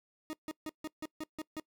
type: tone bursts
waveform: 40% pulse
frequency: 311.1 Hz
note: D#4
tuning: in tune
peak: -36 dBFS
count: 8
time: 0.3-1.598 s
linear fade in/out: 0 ms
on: 31 ms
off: 150 ms
effects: noise-tail reverb RT60 0.1 s tail -23 dB re dry